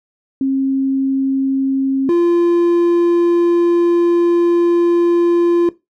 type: tone pair in turn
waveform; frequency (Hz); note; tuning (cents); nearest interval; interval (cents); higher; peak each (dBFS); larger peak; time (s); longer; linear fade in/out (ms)
sine / triangle; 268.8 / 344.7; C4 / F4; +47 / -23; major third; 430; second; -13 / -8; second; 0.41-2.09 / 2.09-5.69; second; 2
effects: noise-tail reverb RT60 0.2 s tail -17 dB re dry